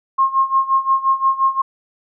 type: tone with tremolo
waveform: sine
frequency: 1072 Hz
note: C6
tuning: 42 cents sharp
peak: -10 dBFS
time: 0.18-1.62 s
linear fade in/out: 10 ms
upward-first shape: sine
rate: 5.7 Hz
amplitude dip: 85%
effects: none